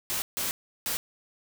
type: noise bursts at uneven times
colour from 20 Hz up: white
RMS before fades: -30 dBFS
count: 3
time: 0.1-0.22 / 0.37-0.51 / 0.86-0.97 s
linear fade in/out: 0 ms
effects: none